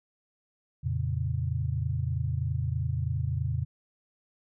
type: tone cluster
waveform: sine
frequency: 85.9 / 114.9 / 138.1 Hz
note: F2 / A#2 / C#3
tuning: -28 / -25 / -6 cents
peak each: -31 dBFS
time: 0.83-3.65 s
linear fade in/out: 20 ms
effects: none